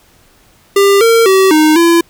square tone with pitch steps, 398 / 457.9 / 382.5 / 309.1 / 337.9 Hz, G4 / A#4 / G4 / D#4 / E4, +26 / -31 / -42 / -11 / +43 cents, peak -6 dBFS, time 0.76-2.01 s, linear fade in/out 5 ms, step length 250 ms, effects pink hiss -48 dBFS RMS until 2.09 s

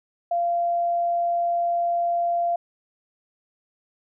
sine tone, 690 Hz, F5, 21 cents flat, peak -20 dBFS, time 0.31-2.56 s, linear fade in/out 5 ms, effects none

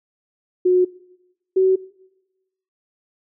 sine tone pair in turn, 364.2 / 377.5 Hz, F#4 / F#4, -27 / +35 cents, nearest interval minor second, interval 62 cents, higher second, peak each -12 dBFS, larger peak neither, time 0.65-0.85 / 1.56-1.76 s, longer neither, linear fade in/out 10 ms, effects noise-tail reverb RT60 1.0 s tail -22 dB re dry

